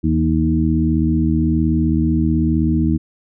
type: harmonic tone with a mistuned harmonic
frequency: 78.8 Hz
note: D#2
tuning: 23 cents sharp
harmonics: 1 / 2 / 3 / 4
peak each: -19 / -19 / -19 / -19 dBFS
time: 0.03-2.98 s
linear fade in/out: 20 ms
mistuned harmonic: 2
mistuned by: +34 cents
effects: none